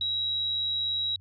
sine tone, 3861 Hz, B7, 40 cents flat, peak -26 dBFS, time 0.01-1.16 s, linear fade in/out 2 ms, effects added 94 Hz sine -49 dBFS peak until 1.2 s

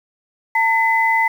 sine tone pair together, 900 / 2020 Hz, A5 / B6, +39 / +39 cents, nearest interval octave + major second, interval 1400 cents, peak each -16 dBFS, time 0.55-1.28 s, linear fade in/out 5 ms, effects 7-bit

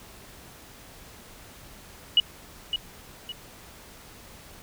sine tone with echo, 2921 Hz, F#7, 23 cents flat, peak -14 dBFS, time 2.17-2.2 s, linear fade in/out 2 ms, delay 560 ms, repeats 2, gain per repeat -9 dB, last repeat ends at 3.32 s, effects pink hiss -48 dBFS RMS until 4.62 s

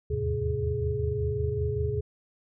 sine tone cluster, 77.5 / 82.7 / 105 / 129.5 / 418.8 Hz, D#2 / E2 / G#2 / C3 / G#4, -6 / +6 / +19 / -17 / +15 cents, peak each -33 / -33 / -33 / -32 / -30 dBFS, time 0.1-2.01 s, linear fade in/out 10 ms, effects none

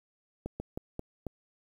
slowing click train, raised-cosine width 2 ms, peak -22 dBFS, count 5, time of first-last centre 0.46-1.267 s, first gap 140 ms, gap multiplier 1.25, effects 9-bit

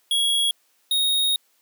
square tone pair in turn, 3322 / 3741 Hz, G#7 / A#7, 0 / +5 cents, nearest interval major second, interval 205 cents, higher second, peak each -19 dBFS, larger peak neither, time 0.11-0.51 / 0.91-1.36 s, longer second, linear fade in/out 2 ms, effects white hiss -64 dBFS RMS until 1.61 s + high-pass 300 Hz 12 dB/octave

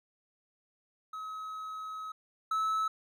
triangle tone pair in turn, 1279 / 1300.6 Hz, D#6 / E6, +47 / -24 cents, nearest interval unison, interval 29 cents, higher second, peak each -36 / -26 dBFS, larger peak second, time 1.13-2.12 / 2.51-2.88 s, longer first, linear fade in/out 5 ms, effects none

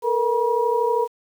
sine tone cluster, 446.8 / 479.4 / 960 Hz, A4 / A#4 / B5, +27 / +48 / -49 cents, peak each -22 dBFS, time 0.02-1.08 s, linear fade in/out 50 ms, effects 8-bit

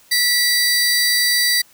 sawtooth tone pair together, 1957 / 4658 Hz, B6 / D8, -16 / -15 cents, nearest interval octave + minor third, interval 1501 cents, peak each -14 dBFS, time 0.11-1.62 s, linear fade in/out 10 ms, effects white hiss -51 dBFS RMS until 1.73 s

